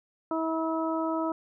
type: harmonic tone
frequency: 323 Hz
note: E4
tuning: 35 cents flat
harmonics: 1 / 2 / 3 / 4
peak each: -29 / -32 / -34 / -35 dBFS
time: 0.31-1.32 s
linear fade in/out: 2 ms
effects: none